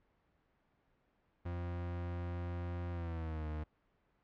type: tone with pitch glide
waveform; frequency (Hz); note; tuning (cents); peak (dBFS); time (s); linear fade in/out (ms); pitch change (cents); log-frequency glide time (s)
40% pulse; 87.31 to 76.89; F2 to D#2; 0 to -20; -37; 1.45-3.64; 10; -220; 2.91-3.47
effects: pink hiss -75 dBFS RMS until 4.23 s + low-pass 2000 Hz 12 dB/octave